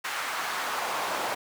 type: noise with high-pass filter sweep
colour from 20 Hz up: brown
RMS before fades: -31 dBFS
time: 0.04-1.35 s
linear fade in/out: 10 ms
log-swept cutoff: 1400 to 720 Hz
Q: 1.4
effects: none